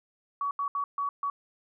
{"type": "tone bursts at uneven times", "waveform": "sine", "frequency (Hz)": 1130, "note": "C#6", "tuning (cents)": 33, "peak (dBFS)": -27, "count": 5, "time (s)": [[0.41, 0.51], [0.59, 0.68], [0.75, 0.84], [0.98, 1.09], [1.23, 1.3]], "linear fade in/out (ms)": 2, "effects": []}